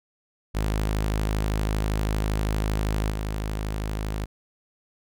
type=tone with level steps; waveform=sawtooth; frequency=52.6 Hz; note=G#1; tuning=23 cents sharp; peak=-19 / -23 dBFS; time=0.54-4.26 s; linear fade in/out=20 ms; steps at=3.1 s; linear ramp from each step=5 ms; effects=none